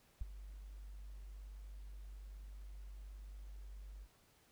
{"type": "tone with ADSR envelope", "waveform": "sine", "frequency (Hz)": 49.41, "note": "G1", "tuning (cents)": 14, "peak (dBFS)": -31, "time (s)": [0.21, 4.08], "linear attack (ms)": 5, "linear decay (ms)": 17, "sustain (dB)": -17, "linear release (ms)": 60, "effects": ["tanh soft clip ceiling -32 dBFS", "pink hiss -70 dBFS RMS until 4.51 s"]}